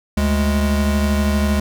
square tone pair together, 73.3 / 207.3 Hz, D2 / G#3, -3 / -3 cents, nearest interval octave + tritone, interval 1800 cents, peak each -18 / -19 dBFS, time 0.17-1.6 s, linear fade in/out 5 ms, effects none

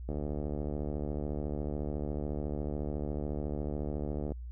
click train, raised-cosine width 2 ms, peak -23 dBFS, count 314, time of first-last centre 0.09-4.32 s, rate 74 Hz, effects added 60 Hz sine -39 dBFS peak until 4.51 s

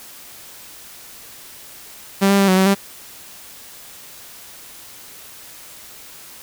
sawtooth tone with pitch steps, 196.1 / 198.6 / 196.7 / 186.4 / 189.9 / 197.4 Hz, G3 / G3 / G3 / F#3 / F#3 / G3, +1 / +23 / +6 / +13 / +45 / +12 cents, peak -8 dBFS, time 2.21-2.75 s, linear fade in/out 20 ms, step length 90 ms, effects white hiss -40 dBFS RMS until 6.42 s

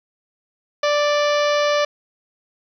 harmonic tone, 587.3 Hz, D5, in tune, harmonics 1 / 2 / 3 / 4 / 5 / 6 / 7 / 8 / 9 / 10, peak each -17 / -23 / -27 / -29 / -31 / -33 / -34 / -35 / -36 / -37 dBFS, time 0.83-1.85 s, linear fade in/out 5 ms, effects 9-bit

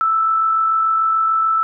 sine tone with amplitude modulation, 1318.5 Hz, E6, in tune, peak -12 dBFS, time 0.01-1.63 s, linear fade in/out 0 ms, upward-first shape sine, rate 46.8 Hz, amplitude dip 30%, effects none

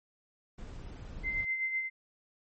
brown noise, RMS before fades -43 dBFS, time 0.58-1.45 s, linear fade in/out 5 ms
sine tone with tremolo, 2075 Hz, C7, 15 cents flat, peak -28 dBFS, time 1.23-1.9 s, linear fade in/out 50 ms, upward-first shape sine, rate 7.9 Hz, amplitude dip 50%
effects MP3 32 kbps

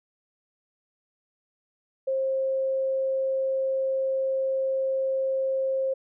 sine tone, 532 Hz, C5, 29 cents sharp, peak -23 dBFS, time 2.07-5.94 s, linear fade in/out 10 ms, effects none

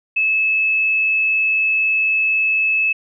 sine tone, 2602 Hz, E7, 23 cents flat, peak -14 dBFS, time 0.16-2.93 s, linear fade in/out 10 ms, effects none

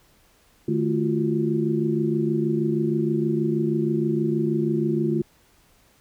sine tone cluster, 150.7 / 217.2 / 342.4 / 368.7 Hz, D3 / A3 / F4 / F#4, +45 / -22 / -34 / -6 cents, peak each -26 / -25 / -24 / -29 dBFS, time 0.68-5.22 s, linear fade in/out 5 ms, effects pink hiss -59 dBFS RMS until 6 s

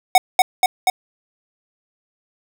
square tone with echo, 742 Hz, F#5, 5 cents sharp, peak -7 dBFS, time 0.15-0.18 s, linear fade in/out 2 ms, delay 240 ms, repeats 3, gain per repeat -2 dB, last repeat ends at 0.9 s, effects none

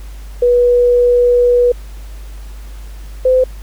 sine tone pair in turn, 487.3 / 512.8 Hz, B4 / C5, -23 / -35 cents, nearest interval minor second, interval 88 cents, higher second, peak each -7 dBFS, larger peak neither, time 0.42-1.72 / 3.25-3.44 s, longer first, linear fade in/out 5 ms, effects added 50 Hz sine -27 dBFS peak until 3.62 s + pink hiss -43 dBFS RMS until 3.62 s

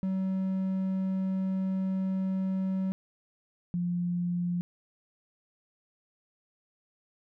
triangle / sine tone pair in turn, 189.7 / 175.56 Hz, F#3 / F3, +43 / +9 cents, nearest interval minor second, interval 134 cents, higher first, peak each -25 / -27 dBFS, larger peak first, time 0.03-2.92 / 3.74-4.61 s, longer first, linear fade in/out 0 ms, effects none

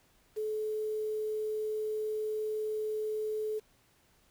sine tone with quantisation, 430.3 Hz, A4, 39 cents flat, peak -31 dBFS, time 0.36-3.6 s, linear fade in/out 20 ms, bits 9, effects pink hiss -67 dBFS RMS until 4.3 s

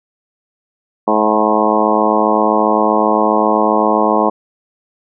harmonic tone with a mistuned harmonic, 107.6 Hz, A2, 38 cents flat, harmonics 2 / 3 / 4 / 5 / 6 / 7 / 8 / 9 / 10, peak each -19 / -19 / -19 / -19 / -19 / -19 / -19 / -19 / -19 dBFS, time 1.07-4.3 s, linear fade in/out 10 ms, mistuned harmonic 7, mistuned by -29 cents, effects none

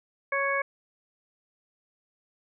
harmonic tone, 554.4 Hz, C#5, in tune, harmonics 1 / 2 / 3 / 4, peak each -30 / -30 / -30 / -30 dBFS, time 0.32-0.62 s, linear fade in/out 5 ms, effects none

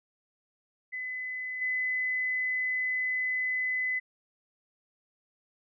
sine tone with level steps, 2015 Hz, B6, 34 cents sharp, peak -33 / -27 dBFS, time 0.92-4 s, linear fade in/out 20 ms, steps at 1.61 s, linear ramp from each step 10 ms, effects none

